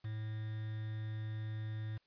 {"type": "tone with quantisation", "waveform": "triangle", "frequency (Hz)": 108.8, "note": "A2", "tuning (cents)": -19, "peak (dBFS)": -36, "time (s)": [0.04, 1.98], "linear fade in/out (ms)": 10, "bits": 9, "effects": ["white hiss -75 dBFS RMS until 2.06 s", "resampled to 11025 Hz"]}